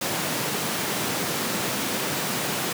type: high-pass noise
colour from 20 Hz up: pink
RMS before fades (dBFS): -27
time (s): 0.01-2.73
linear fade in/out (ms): 5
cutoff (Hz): 140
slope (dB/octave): 24
effects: none